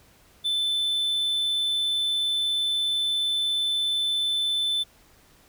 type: tone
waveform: triangle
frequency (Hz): 3523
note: A7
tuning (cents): +1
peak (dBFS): -21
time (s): 0.44-4.84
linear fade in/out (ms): 20
effects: pink hiss -57 dBFS RMS until 5.48 s